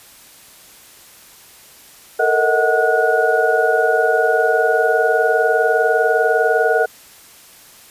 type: tone cluster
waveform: sine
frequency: 447.4 / 467.3 / 635 / 740 / 1455 Hz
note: A4 / A#4 / D#5 / F#5 / F#6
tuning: +29 / +4 / +35 / 0 / -29 cents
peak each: -19 dBFS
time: 2.19-6.86 s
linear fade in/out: 10 ms
effects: white hiss -44 dBFS RMS until 7.9 s + resampled to 32000 Hz